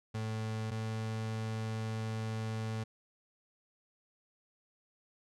35% pulse tone pair in turn, 110 / 110.64 Hz, A2 / A2, 0 / +10 cents, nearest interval unison, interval 10 cents, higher second, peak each -33 / -33 dBFS, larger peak neither, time 0.14-0.71 / 0.71-2.84 s, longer second, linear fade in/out 10 ms, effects low-pass 8000 Hz 12 dB/octave

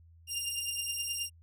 15% pulse beating tone pair, 2794 / 2803.5 Hz, F7 / F7, 0 / +6 cents, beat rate 9.5 Hz, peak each -29 dBFS, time 0.27-1.3 s, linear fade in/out 50 ms, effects added 83 Hz sine -55 dBFS peak until 1.42 s

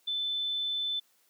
sine tone, 3520 Hz, A7, in tune, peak -29 dBFS, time 0.07-1 s, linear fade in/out 10 ms, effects white hiss -68 dBFS RMS until 1.29 s + high-pass 200 Hz 12 dB/octave

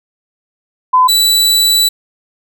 sine / sawtooth tone pair in turn, 1014 / 3956 Hz, B5 / B7, +45 / +2 cents, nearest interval 2 octaves, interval 2357 cents, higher second, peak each -5 dBFS, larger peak neither, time 0.93-1.08 / 1.08-1.89 s, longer second, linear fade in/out 10 ms, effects none

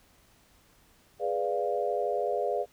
sine chord, G# diminished seventh, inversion none, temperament equal, 415.3 / 493.9 / 587.3 / 698.5 Hz, G#4 / B4 / D5 / F5, 0 / 0 / 0 / 0 cents, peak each -32 dBFS, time 1.19-2.66 s, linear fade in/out 50 ms, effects pink hiss -62 dBFS RMS until 2.72 s

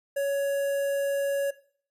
square tone with notch filter, 559 Hz, C#5, 14 cents sharp, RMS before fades -27 dBFS, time 0.16-1.51 s, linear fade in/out 10 ms, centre 4200 Hz, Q 0.52, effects noise-tail reverb RT60 0.5 s tail -17 dB re dry + resampled to 32000 Hz

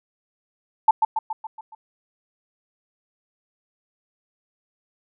sine tone with echo, 881 Hz, A5, 2 cents sharp, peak -9 dBFS, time 0.88-0.91 s, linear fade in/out 5 ms, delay 140 ms, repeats 6, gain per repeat -5 dB, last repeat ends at 1.75 s, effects none

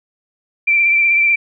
sine tone with vibrato, 2349 Hz, D7, in tune, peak -10 dBFS, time 0.67-1.36 s, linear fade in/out 10 ms, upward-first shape triangle, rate 16 Hz, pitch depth 31 cents each way, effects none

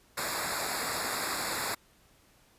pink noise with comb filter, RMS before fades -33 dBFS, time 0.17-1.75 s, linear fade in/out 10 ms, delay 0.33 ms, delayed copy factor -1, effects pink hiss -63 dBFS RMS until 2.58 s + resampled to 32000 Hz

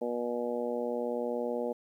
harmonic tone, 120.6 Hz, B2, 41 cents flat, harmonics 2 / 3 / 4 / 5 / 6 / 7, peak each -37 / -39 / -33 / -37 / -46 / -43 dBFS, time 0.01-1.73 s, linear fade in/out 10 ms, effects 11-bit

